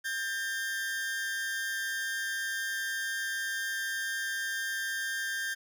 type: tone pair together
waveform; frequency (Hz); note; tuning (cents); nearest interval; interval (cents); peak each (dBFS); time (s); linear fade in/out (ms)
40% pulse; 1592.4 / 1799; G6 / A6; +27 / +38; major second; 211; -32 / -36; 0.04-5.55; 20
effects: none